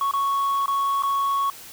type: tone with dropouts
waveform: sine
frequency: 1108.7 Hz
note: C#6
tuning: in tune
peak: -17 dBFS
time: 0.01-1.5 s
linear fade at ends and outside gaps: 2 ms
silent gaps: 0.112-0.136 / 0.659-0.68 / 1.023-1.034 s
effects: tanh soft clip ceiling -19 dBFS + white hiss -42 dBFS RMS until 1.72 s